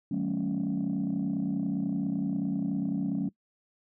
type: chord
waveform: sine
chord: D# half-diminished seventh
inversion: none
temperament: equal with one note detuned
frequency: 155.56 / 189.76 / 220 / 277.2 Hz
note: D#3 / F#3 / A3 / C#4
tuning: 0 / +44 / 0 / 0 cents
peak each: -36 / -30 / -32 / -30 dBFS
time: 0.11-3.29 s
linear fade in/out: 5 ms
effects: noise-tail reverb RT60 0.1 s tail -23 dB re dry + tanh soft clip ceiling -22 dBFS